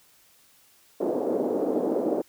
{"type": "band-pass noise", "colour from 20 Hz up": "white", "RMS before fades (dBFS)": -26, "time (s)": [1, 2.22], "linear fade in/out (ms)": 10, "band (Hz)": [270, 510], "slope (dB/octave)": 24, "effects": ["white hiss -59 dBFS RMS until 2.28 s"]}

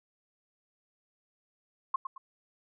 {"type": "tone with echo", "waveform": "sine", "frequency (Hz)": 1070, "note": "C6", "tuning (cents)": 38, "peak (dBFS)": -24, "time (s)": [1.94, 1.96], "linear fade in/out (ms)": 5, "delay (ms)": 110, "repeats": 2, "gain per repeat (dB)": -9, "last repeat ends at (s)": 2.18, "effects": []}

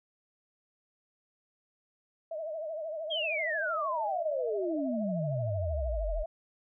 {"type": "tone with vibrato", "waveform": "sine", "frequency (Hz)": 632, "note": "D#5", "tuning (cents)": 27, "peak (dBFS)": -34, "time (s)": [2.31, 6.26], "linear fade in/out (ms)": 5, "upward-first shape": "triangle", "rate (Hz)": 13, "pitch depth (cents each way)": 110}
{"type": "exponential sweep", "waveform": "sine", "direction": "down", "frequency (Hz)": [3322, 36.71], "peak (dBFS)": -30, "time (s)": [3.1, 6.24], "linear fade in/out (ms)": 20}
{"effects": []}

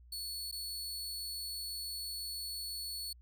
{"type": "tone with dropouts", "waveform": "sawtooth", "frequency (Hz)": 4414, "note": "C#8", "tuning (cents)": -8, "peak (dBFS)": -36, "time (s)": [0.12, 3.13], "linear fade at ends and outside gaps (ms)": 5, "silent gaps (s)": [0.514, 0.524], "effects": ["added 60 Hz sine -55 dBFS peak until 3.21 s"]}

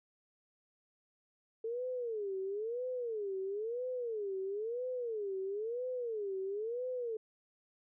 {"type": "tone with vibrato", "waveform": "sine", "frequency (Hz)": 440, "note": "A4", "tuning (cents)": 0, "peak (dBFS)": -35, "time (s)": [1.64, 7.17], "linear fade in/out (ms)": 5, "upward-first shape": "sine", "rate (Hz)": 1, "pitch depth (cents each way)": 250, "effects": []}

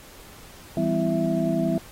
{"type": "tone cluster", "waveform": "sine", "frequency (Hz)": [166.1, 197.4, 254.1, 331.4, 660], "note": ["E3", "G3", "B3", "E4", "E5"], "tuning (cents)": [13, 12, 49, 9, 2], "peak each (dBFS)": -27, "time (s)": [0.77, 1.78], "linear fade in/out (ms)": 2, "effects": ["pink hiss -47 dBFS RMS until 1.91 s", "AAC 48 kbps"]}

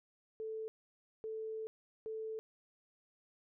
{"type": "tone bursts at uneven times", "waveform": "sine", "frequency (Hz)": 440, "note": "A4", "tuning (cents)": 0, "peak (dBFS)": -39, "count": 3, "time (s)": [[0.4, 0.68], [1.24, 1.67], [2.06, 2.39]], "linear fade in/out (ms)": 0, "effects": []}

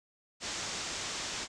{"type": "low-pass noise", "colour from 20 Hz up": "white", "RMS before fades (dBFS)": -38, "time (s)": [0.4, 1.48], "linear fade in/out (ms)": 50, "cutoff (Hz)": 7500, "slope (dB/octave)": 48, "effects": []}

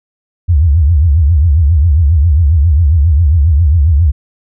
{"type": "tone with vibrato", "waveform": "sine", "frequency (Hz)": 77.78, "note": "D#2", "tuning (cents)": 0, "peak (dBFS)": -5, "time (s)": [0.48, 4.12], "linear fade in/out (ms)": 20, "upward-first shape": "triangle", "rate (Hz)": 7.4, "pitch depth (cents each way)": 280, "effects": []}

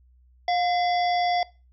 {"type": "harmonic tone with a mistuned harmonic", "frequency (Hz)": 680, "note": "F5", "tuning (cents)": -46, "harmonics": [1, 3, 5, 7, 8], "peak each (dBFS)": [-21, -31, -35, -38, -39], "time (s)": [0.48, 1.43], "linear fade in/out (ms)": 2, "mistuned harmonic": 1, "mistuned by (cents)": 74, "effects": ["noise-tail reverb RT60 0.3 s tail -21 dB re dry", "added 62 Hz sine -54 dBFS peak until 1.72 s"]}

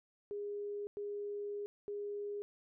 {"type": "tone bursts at uneven times", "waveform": "sine", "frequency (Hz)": 409.8, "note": "G#4", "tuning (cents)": -23, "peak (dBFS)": -38, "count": 3, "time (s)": [[0.31, 0.87], [0.97, 1.66], [1.88, 2.42]], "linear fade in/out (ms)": 0, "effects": []}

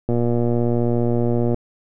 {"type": "click train", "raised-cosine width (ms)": 2, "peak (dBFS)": -8, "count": 174, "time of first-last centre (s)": [0.09, 1.544], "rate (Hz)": 119, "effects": []}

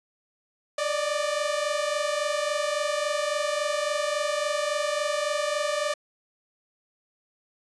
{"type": "tone pair together", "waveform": "sawtooth", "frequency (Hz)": [580.4, 604], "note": ["D5", "D5"], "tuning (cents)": [-21, 48], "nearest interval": "minor second", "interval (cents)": 69, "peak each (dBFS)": [-24, -24], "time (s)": [0.78, 5.94], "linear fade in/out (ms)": 5, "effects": ["resampled to 22050 Hz"]}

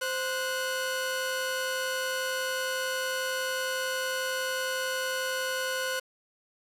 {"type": "tone pair together", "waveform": "sawtooth", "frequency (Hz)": [520, 1469], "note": ["C5", "F#6"], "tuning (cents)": [-11, -13], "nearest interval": "octave + tritone", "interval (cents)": 1798, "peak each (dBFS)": -28, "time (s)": [0.01, 6], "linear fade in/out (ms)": 10, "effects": ["resampled to 32000 Hz", "8-bit"]}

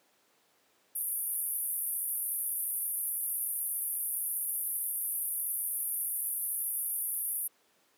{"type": "band-pass noise", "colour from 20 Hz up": "pink", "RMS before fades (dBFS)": -34, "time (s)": [0.95, 7.48], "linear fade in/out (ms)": 10, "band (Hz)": [9700, 14000], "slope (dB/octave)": 96, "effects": ["pink hiss -68 dBFS RMS until 7.97 s", "high-pass 300 Hz 12 dB/octave"]}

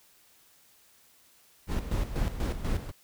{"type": "noise with tremolo", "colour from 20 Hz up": "brown", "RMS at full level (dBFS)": -28, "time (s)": [1.67, 2.92], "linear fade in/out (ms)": 50, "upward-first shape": "square", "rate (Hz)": 4.1, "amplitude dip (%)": 65, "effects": ["white hiss -61 dBFS RMS until 3.03 s"]}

